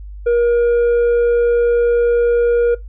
sine tone with tanh clipping, 475 Hz, A#4, 33 cents sharp, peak -12 dBFS, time 0.26-2.75 s, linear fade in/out 10 ms, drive 5 dB, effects noise-tail reverb RT60 0.2 s tail -21 dB re dry + added 50 Hz sine -29 dBFS peak until 2.88 s

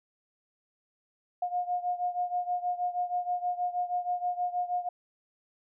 sine beating tone pair, 713 / 719.3 Hz, F5 / F#5, +36 / -49 cents, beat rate 6.3 Hz, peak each -30 / -33 dBFS, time 1.42-4.89 s, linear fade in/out 5 ms, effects none

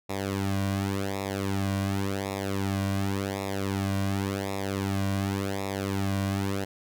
sawtooth tone with flanger, 98 Hz, G2, in tune, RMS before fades -29 dBFS, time 0.09-6.65 s, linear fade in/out 10 ms, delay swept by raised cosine 0.65 to 2.35 ms, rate 0.9 Hz, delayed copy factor -0.85, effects none

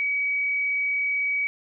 sine tone, 2269 Hz, C#7, 40 cents sharp, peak -22 dBFS, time 0-1.47 s, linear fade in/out 0 ms, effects none

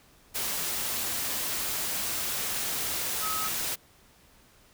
sine tone in noise, 1276 Hz, D#6, 43 cents sharp, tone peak -32 dBFS, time 3.21-3.49 s, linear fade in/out 20 ms, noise white, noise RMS -31 dBFS, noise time 0.34-3.76 s, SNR -4 dB, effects pink hiss -59 dBFS RMS until 4.73 s

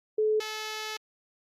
sine / 5% pulse tone pair in turn, 430.6 / 432.5 Hz, A4 / A4, -37 / -30 cents, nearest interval unison, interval 7 cents, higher second, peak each -22 dBFS, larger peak neither, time 0.18-0.4 / 0.4-0.97 s, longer second, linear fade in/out 5 ms, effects low-pass 10000 Hz 12 dB/octave + Opus 48 kbps

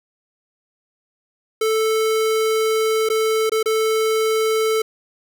square tone with dropouts, 440 Hz, A4, in tune, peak -17 dBFS, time 1.61-4.82 s, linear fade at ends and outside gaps 5 ms, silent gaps 3.089-3.099 / 3.496-3.518 / 3.629-3.658 s, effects none

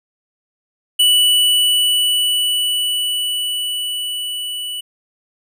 square tone with level ramp, 2960 Hz, F#7, in tune, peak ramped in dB -10 to -24 dBFS, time 0.99-4.81 s, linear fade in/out 10 ms, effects none

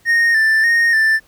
triangle tone with vibrato, 1812 Hz, A#6, 50 cents flat, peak -9 dBFS, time 0.05-1.2 s, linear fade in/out 50 ms, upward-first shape square, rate 1.7 Hz, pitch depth 40 cents each way, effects pink hiss -53 dBFS RMS until 1.27 s

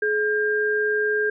sine tone pair together, 424 / 1601.8 Hz, G#4 / G6, +36 / +37 cents, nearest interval octave + major seventh, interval 2301 cents, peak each -22 / -22 dBFS, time 0.02-1.3 s, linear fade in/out 5 ms, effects none

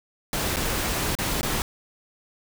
pink noise with dropouts, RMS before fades -26 dBFS, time 0.33-1.62 s, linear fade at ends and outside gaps 1 ms, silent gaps 0.561-0.568 / 1.152-1.187 / 1.411-1.43 s, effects none

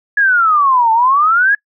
sine exponential two-way sweep, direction down then up, 1698 to 880 to 1698 Hz, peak -8 dBFS, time 0.17-1.55 s, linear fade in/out 5 ms, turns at 0.92 s, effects noise-tail reverb RT60 0.1 s tail -26 dB re dry

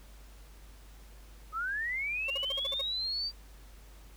sine linear sweep, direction up, 1235 to 4700 Hz, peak -31 dBFS, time 1.52-3.32 s, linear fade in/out 50 ms
35% pulse tone bursts, 549 Hz, C#5, 17 cents flat, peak -35 dBFS, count 8, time 2.28-2.815 s, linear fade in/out 5 ms, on 24 ms, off 49 ms
effects added 50 Hz sine -50 dBFS peak until 4.16 s + pink hiss -59 dBFS RMS until 4.16 s

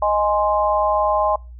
sine chord, Ab major, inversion second, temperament equal, 622.3 / 830.6 / 1046.5 Hz, Eb5 / Ab5 / C6, 0 / 0 / 0 cents, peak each -19 / -20 / -20 dBFS, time 0.02-1.36 s, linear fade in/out 5 ms, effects noise-tail reverb RT60 0.3 s tail -25 dB re dry + added 60 Hz sine -35 dBFS peak until 1.59 s

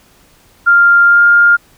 sine tone with pitch glide, 1396.9 to 1407.4 Hz, F6 to F6, 0 to +13 cents, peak -4 dBFS, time 0.66-1.57 s, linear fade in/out 20 ms, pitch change +13 cents, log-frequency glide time 1.05-1.23 s, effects pink hiss -48 dBFS RMS until 1.77 s

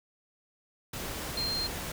sine tone in noise, 4186 Hz, C8, in tune, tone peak -30 dBFS, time 1.37-1.67 s, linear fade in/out 5 ms, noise pink, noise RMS -37 dBFS, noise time 0.93-1.92 s, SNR +4 dB, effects none

